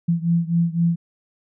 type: beating tone pair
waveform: sine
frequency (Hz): 167.7 / 171.6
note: E3 / F3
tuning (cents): +30 / -30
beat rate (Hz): 3.9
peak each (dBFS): -19 / -21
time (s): 0.08-0.96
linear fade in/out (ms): 10
effects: none